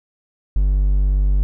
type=tone; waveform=triangle; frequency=48.71 Hz; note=G1; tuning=10 cents flat; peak=-11 dBFS; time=0.56-1.43 s; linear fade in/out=0 ms; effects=none